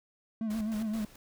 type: tone with vibrato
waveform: triangle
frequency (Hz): 217.4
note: A3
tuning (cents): -21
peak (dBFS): -28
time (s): 0.41-1.05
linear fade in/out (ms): 2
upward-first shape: sine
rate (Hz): 7.7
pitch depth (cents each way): 62
type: noise with tremolo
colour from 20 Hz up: pink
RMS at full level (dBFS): -46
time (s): 0.5-1.16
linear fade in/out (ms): 5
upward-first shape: square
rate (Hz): 4.6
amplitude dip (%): 70
effects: none